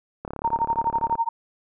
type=click train; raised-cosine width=1 ms; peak=-18 dBFS; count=33; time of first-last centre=0.25-1.154 s; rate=35.4 Hz
type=tone with tremolo; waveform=sine; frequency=920 Hz; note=A#5; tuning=23 cents flat; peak=-17 dBFS; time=0.44-1.29 s; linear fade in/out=5 ms; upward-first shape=sine; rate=12 Hz; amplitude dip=100%
effects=none